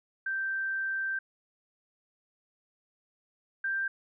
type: tone pair in turn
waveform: sine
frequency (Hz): 1565 / 1576.8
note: G6 / G6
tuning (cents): -3 / +10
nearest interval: unison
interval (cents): 13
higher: second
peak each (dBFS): -29 / -28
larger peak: second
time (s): 0.26-1.19 / 3.64-3.88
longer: first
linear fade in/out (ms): 5
effects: none